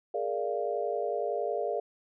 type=chord; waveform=sine; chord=Bb dominant seventh; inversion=third; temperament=equal with one note detuned; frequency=415.3 / 466.2 / 587.3 / 692.4 Hz; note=Ab4 / Bb4 / D5 / F5; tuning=0 / 0 / 0 / -15 cents; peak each=-34 dBFS; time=0.14-1.8 s; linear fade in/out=5 ms; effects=none